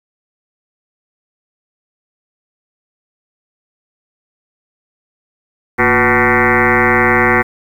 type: tone with frequency modulation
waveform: sine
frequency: 1141 Hz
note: C#6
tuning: 50 cents sharp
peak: -8 dBFS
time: 5.78-7.43 s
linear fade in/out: 20 ms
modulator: 130 Hz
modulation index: 7.5
effects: 7-bit